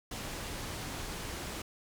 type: low-pass noise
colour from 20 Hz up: pink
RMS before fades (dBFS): -40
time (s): 0.11-1.62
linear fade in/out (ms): 5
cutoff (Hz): 11000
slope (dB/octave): 12
effects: none